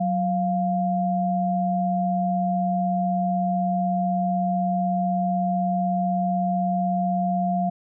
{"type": "tone pair together", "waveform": "sine", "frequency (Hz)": [185, 699], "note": ["F#3", "F5"], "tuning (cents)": [0, 1], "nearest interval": "octave + major seventh", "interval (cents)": 2301, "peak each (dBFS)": -23, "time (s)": [0, 7.7], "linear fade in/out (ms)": 10, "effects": []}